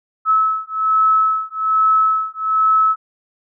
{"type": "beating tone pair", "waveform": "sine", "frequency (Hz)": [1297, 1298.2], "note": ["E6", "E6"], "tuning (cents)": [-28, -27], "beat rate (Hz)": 1.2, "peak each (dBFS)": -16, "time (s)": [0.25, 2.96], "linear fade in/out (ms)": 50, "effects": []}